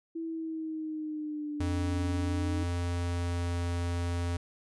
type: linear two-way sweep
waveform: sine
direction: down then up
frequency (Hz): 329.6 to 281.9 to 305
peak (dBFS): -33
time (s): 0.15-2.64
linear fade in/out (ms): 10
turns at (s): 2.13
type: tone with pitch glide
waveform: square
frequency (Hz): 87.31 to 86.71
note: F2 to F2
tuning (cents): 0 to -12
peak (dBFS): -30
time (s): 1.6-4.37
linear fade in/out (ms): 5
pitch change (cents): -12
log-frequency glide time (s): 2.78-3.64
effects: resampled to 24000 Hz